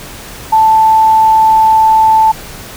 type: tone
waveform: sine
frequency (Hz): 880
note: A5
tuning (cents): 0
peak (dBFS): -4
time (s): 0.52-2.32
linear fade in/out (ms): 10
effects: pink hiss -29 dBFS RMS until 2.76 s